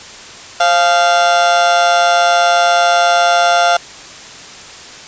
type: tone with amplitude modulation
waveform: 30% pulse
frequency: 694 Hz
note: F5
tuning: 11 cents flat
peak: -3 dBFS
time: 0.6-3.77 s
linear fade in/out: 5 ms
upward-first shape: sine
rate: 160 Hz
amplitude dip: 70%
effects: white hiss -33 dBFS RMS until 5.07 s + resampled to 16000 Hz